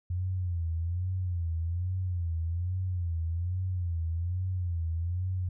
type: tone with vibrato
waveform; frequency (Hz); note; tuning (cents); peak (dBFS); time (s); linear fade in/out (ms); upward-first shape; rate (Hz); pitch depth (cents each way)
sine; 87.31; F2; 0; -28; 0.1-5.49; 5; sine; 1.2; 110
effects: none